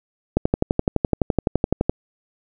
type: click train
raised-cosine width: 2 ms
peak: -3 dBFS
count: 19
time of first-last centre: 0.37-1.895 s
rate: 11.8 Hz
effects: none